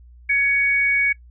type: tone pair together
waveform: sine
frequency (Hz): 1675.1 / 2236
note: G#6 / C#7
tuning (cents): +14 / +14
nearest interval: perfect fourth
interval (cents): 500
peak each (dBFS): -24 / -16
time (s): 0.29-1.13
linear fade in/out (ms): 10
effects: noise-tail reverb RT60 0.1 s tail -22 dB re dry + added 60 Hz sine -43 dBFS peak until 1.3 s